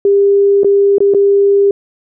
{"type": "tone with dropouts", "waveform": "sine", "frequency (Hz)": 399.9, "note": "G4", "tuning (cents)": 35, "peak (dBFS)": -6, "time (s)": [0.05, 1.71], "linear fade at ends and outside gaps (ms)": 2, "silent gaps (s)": [[0.634, 0.645], [0.983, 1.004], [1.138, 1.146]], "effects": []}